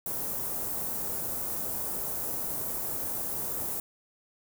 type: band-stop noise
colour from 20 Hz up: white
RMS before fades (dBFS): -33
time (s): 0.06-3.8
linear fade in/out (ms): 2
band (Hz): 810 to 12000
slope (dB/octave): 12
effects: none